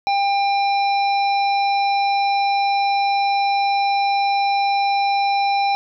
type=harmonic tone with a mistuned harmonic; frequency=798 Hz; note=G5; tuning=31 cents sharp; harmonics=1 / 3 / 5 / 7; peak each=-16 / -26 / -30 / -33 dBFS; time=0.07-5.75 s; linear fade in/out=0 ms; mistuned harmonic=7; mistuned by=-78 cents; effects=none